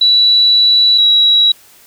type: tone pair in turn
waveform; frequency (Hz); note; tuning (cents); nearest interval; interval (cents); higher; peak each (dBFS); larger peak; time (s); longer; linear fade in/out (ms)
sine; 3939 / 3883; B7 / B7; -5 / -30; unison; 25; first; -6; neither; 0.01-0.98 / 0.98-1.52; first; 5
effects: white hiss -44 dBFS RMS until 1.86 s